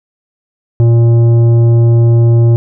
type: tone with tanh clipping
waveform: sine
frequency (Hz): 116.8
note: A#2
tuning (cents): +4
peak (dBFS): -6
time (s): 0.8-2.56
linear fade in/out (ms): 0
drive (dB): 10
effects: none